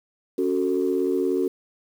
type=chord; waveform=sine; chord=F# minor; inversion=second; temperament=equal with one note detuned; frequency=277.2 / 370 / 446.7 Hz; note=C#4 / F#4 / A4; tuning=0 / 0 / +26 cents; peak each=-25 / -22 / -26 dBFS; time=0.38-1.48 s; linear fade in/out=5 ms; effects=tanh soft clip ceiling -12 dBFS + 8-bit